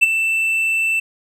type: tone with ADSR envelope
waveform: triangle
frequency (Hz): 2662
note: E7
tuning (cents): +16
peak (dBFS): -4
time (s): 0.01-1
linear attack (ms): 22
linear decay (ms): 20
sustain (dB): -10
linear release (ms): 8
effects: none